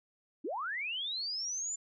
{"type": "linear sweep", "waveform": "sine", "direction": "up", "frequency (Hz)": [244, 7230], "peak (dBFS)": -34, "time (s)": [0.44, 1.76], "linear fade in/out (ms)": 10, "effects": []}